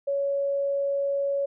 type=tone; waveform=sine; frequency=559 Hz; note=C#5; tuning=14 cents sharp; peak=-23 dBFS; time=0.07-1.46 s; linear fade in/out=10 ms; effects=none